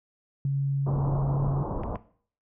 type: tone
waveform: sine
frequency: 138.59 Hz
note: C#3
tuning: in tune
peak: -23 dBFS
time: 0.45-1.63 s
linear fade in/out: 2 ms
type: low-pass noise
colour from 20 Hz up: pink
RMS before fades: -32 dBFS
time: 0.86-1.97 s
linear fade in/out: 10 ms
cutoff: 1100 Hz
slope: 48 dB/octave
type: clicks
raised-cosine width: 0.5 ms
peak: -26 dBFS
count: 2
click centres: 1.835 / 1.957 s
effects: noise-tail reverb RT60 0.5 s tail -17 dB re dry